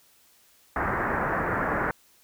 white low-pass noise, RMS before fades -27 dBFS, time 0.76-1.91 s, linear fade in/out 2 ms, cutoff 1800 Hz, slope 48 dB/octave, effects white hiss -60 dBFS RMS until 2.23 s

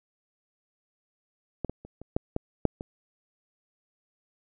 clicks, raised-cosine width 2 ms, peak -16 / -20 / -30 / -28 / -11 / -14 / -7 / -22 dBFS, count 8, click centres 1.647 / 1.696 / 1.85 / 2.016 / 2.165 / 2.364 / 2.653 / 2.809 s, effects none

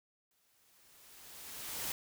white noise with exponential growth, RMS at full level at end -37 dBFS, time 0.31-1.92 s, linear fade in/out 1 ms, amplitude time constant 350 ms, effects none

